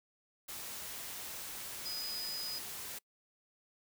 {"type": "tone in noise", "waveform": "sine", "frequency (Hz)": 4978, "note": "D#8", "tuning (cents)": 0, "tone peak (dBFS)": -38, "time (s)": [1.85, 2.59], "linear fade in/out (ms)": 10, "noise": "white", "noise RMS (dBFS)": -44, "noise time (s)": [0.48, 2.99], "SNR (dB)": 3, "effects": ["noise-tail reverb RT60 0.1 s tail -25 dB re dry"]}